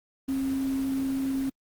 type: tone in noise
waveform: sine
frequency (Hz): 268.3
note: C4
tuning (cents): +44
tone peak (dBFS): -25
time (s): 0.28-1.5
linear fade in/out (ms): 10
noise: pink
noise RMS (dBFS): -42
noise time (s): 0.28-1.5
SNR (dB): +14
effects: Opus 24 kbps